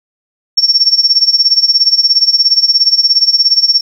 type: tone with tremolo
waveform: sine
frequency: 5470 Hz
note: F8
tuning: 37 cents flat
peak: -3 dBFS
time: 0.57-3.81 s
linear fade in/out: 10 ms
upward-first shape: sine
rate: 17 Hz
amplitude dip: 85%
effects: 7-bit